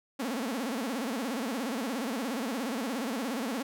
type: tone with vibrato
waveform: sawtooth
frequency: 246.9 Hz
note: B3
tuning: in tune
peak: -27 dBFS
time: 0.19-3.63 s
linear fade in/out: 10 ms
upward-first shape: sine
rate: 17 Hz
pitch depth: 230 cents each way
effects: none